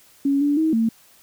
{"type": "tone with pitch steps", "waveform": "sine", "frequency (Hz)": [278.6, 288.9, 317.6, 225.8], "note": ["C#4", "D4", "D#4", "A3"], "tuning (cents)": [9, -28, 36, 45], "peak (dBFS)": -16, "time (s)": [0.25, 0.89], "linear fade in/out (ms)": 5, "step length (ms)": 160, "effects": ["white hiss -53 dBFS RMS until 1.22 s"]}